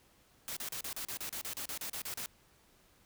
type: noise bursts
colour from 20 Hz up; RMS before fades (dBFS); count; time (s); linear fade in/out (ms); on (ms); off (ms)
white; -40; 15; 0.48-2.26; 0; 86; 35
effects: pink hiss -66 dBFS RMS until 3.05 s